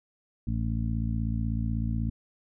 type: harmonic tone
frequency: 56.2 Hz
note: A1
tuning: 37 cents sharp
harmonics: 1 / 2 / 3 / 4 / 5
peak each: -30 / -30 / -38 / -33 / -41 dBFS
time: 0.47-2.1 s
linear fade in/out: 5 ms
effects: none